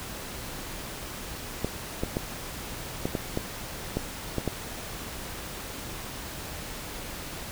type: clicks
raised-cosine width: 2 ms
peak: -13 dBFS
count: 9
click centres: 1.646 / 2.035 / 2.169 / 3.055 / 3.152 / 3.374 / 3.97 / 4.383 / 4.477 s
effects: pink hiss -38 dBFS RMS until 7.51 s